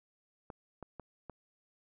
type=clicks; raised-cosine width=1 ms; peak=-30 dBFS; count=4; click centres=0.502 / 0.827 / 0.997 / 1.297 s; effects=none